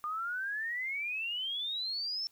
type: exponential sweep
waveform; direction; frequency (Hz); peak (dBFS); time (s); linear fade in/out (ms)
sine; up; 1200 to 5430; -33; 0.04-2.27; 0
effects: white hiss -68 dBFS RMS until 2.31 s